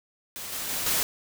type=noise with level steps; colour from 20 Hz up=white; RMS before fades=-37 / -33 / -30 / -25 dBFS; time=0.36-1.03 s; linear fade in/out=0 ms; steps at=0.52 / 0.69 / 0.86 s; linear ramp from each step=5 ms; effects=none